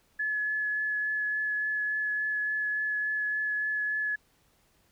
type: tone with vibrato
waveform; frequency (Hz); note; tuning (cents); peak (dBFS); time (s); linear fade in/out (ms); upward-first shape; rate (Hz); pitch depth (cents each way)
sine; 1708; G#6; +48; -27; 0.19-4.16; 10; triangle; 3.5; 12
effects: pink hiss -67 dBFS RMS until 4.91 s